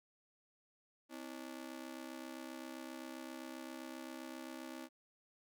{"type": "ring-modulated tone", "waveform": "sawtooth", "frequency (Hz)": 290, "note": "D4", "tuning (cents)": -22, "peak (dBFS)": -39, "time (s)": [1.09, 4.89], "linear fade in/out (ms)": 50, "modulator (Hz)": 33.8, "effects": []}